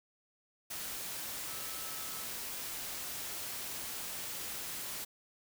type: tone in noise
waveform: sine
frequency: 1300 Hz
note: E6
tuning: 24 cents flat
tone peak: -52 dBFS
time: 1.48-2.25 s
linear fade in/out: 10 ms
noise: white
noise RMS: -41 dBFS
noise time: 0.7-5.05 s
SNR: -14 dB
effects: none